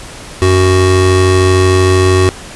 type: tone pair together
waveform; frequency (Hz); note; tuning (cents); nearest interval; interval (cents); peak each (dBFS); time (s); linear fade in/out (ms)
square; 93.1 / 372.4; F#2 / F#4; +11 / +11; 2 octaves; 2400; -10; 0.42-2.29; 0
effects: pink hiss -30 dBFS RMS until 2.55 s + resampled to 24000 Hz